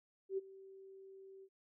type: tone with ADSR envelope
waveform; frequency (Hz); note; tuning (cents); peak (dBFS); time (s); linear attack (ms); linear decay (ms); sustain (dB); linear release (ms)
sine; 386; G4; -27; -33; 0.29-1.49; 87; 23; -20; 58
effects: none